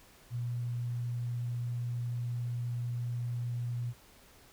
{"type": "tone", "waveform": "sine", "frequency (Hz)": 120.5, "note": "B2", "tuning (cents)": -42, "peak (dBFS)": -32, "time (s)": [0.3, 3.94], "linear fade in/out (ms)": 50, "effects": ["pink hiss -59 dBFS RMS until 4.52 s"]}